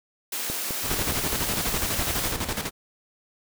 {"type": "high-pass noise", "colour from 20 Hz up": "white", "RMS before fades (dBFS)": -30, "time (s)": [0.32, 2.32], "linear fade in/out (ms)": 5, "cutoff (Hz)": 220, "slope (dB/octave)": 24}
{"type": "click train", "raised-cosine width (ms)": 2, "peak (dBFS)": -18, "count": 7, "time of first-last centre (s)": [0.5, 1.745], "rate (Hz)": 4.82}
{"type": "noise with tremolo", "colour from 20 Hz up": "pink", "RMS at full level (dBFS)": -27, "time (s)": [0.82, 2.71], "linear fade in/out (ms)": 50, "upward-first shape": "square", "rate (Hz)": 12, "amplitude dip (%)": 60}
{"effects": []}